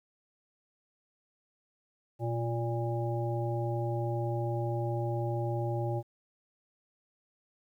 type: harmonic tone with a mistuned harmonic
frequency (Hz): 116.54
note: A#2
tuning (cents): 0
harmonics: 1 / 3 / 5 / 7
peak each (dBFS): -31 / -36 / -38 / -39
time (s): 2.19-6.03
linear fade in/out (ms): 50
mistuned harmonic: 1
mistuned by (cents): +48
effects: 11-bit